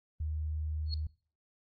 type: tone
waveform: sine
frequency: 77.1 Hz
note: D#2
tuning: 15 cents flat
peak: -32 dBFS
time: 0.2-1.07 s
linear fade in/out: 5 ms
type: tone with exponential growth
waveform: sine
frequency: 4313 Hz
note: C#8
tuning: 48 cents flat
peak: -32 dBFS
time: 0.86-0.94 s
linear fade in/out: 1 ms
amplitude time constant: 17 ms
effects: noise-tail reverb RT60 0.4 s tail -21 dB re dry + AAC 32 kbps